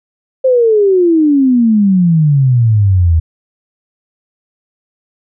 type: exponential sweep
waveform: sine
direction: down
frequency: 531 to 78.7 Hz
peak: -6 dBFS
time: 0.44-3.2 s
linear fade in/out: 10 ms
effects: none